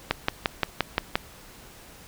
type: click train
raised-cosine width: 0.3 ms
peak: -5 dBFS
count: 7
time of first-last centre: 0.11-1.155 s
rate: 5.74 Hz
effects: pink hiss -48 dBFS RMS until 2.07 s